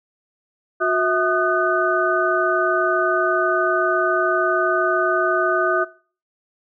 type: tone cluster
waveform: sine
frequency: 363.4 / 650 / 1231 / 1503 Hz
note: F#4 / E5 / D#6 / F#6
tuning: -31 / -24 / -19 / +27 cents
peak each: -22 dBFS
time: 0.8-5.85 s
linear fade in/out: 20 ms
effects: noise-tail reverb RT60 0.4 s tail -19 dB re dry